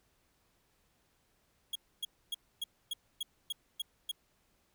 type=tone bursts; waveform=45% pulse; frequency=3309 Hz; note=G#7; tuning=7 cents flat; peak=-33 dBFS; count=9; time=1.73-4.115 s; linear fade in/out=5 ms; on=25 ms; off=270 ms; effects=pink hiss -73 dBFS RMS until 4.74 s